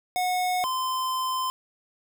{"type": "tone pair in turn", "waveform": "square", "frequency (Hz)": [730, 1032.4], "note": ["F#5", "C6"], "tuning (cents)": [-24, -23], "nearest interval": "tritone", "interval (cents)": 601, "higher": "second", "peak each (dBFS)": [-24, -26], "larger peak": "first", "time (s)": [[0.16, 0.64], [0.64, 1.5]], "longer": "second", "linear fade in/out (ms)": 0, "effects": []}